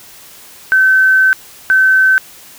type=tone bursts at uneven times; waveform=sine; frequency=1534 Hz; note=G6; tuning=38 cents flat; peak=-6 dBFS; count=2; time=0.72-1.33 / 1.7-2.18 s; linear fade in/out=0 ms; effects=white hiss -38 dBFS RMS until 2.58 s